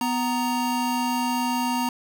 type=tone pair together; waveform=square; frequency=248.9 / 932.3 Hz; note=B3 / A#5; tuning=+14 / 0 cents; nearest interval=octave + major seventh; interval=2286 cents; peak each=-26 dBFS; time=0.01-1.89 s; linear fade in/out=2 ms; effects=none